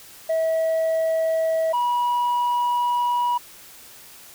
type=tone pair in turn; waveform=sine; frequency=647 / 969.4 Hz; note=E5 / B5; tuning=-32 / -32 cents; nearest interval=perfect fifth; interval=700 cents; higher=second; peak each=-16 dBFS; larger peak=neither; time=0.29-1.73 / 1.73-3.38 s; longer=second; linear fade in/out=10 ms; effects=tanh soft clip ceiling -18 dBFS + white hiss -45 dBFS RMS until 4.34 s